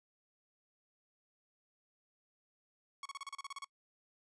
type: tone bursts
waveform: sawtooth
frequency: 1108.7 Hz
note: C#6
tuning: in tune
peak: -38 dBFS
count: 11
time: 3.03-3.645 s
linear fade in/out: 2 ms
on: 25 ms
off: 34 ms
effects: noise-tail reverb RT60 0.1 s tail -24 dB re dry + resampled to 22050 Hz